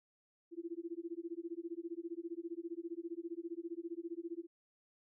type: tone with tremolo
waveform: sine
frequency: 338.2 Hz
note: E4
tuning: 44 cents sharp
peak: -37 dBFS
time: 0.51-4.47 s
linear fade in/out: 50 ms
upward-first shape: sine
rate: 15 Hz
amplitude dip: 100%
effects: none